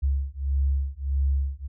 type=beating tone pair; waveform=sine; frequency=68 / 69.6 Hz; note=C#2 / C#2; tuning=-33 / +8 cents; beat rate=1.6 Hz; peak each=-25 dBFS; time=0.02-1.68 s; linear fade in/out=20 ms; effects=none